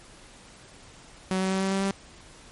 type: tone with pitch steps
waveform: sawtooth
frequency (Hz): 187.8 / 189.32 / 190.86 / 192.41 / 193.97 / 195.55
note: F#3 / F#3 / G3 / G3 / G3 / G3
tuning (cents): +26 / +40 / -46 / -32 / -18 / -4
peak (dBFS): -20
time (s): 1.31-1.91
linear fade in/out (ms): 0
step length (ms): 100
effects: pink hiss -50 dBFS RMS until 2.51 s + MP3 48 kbps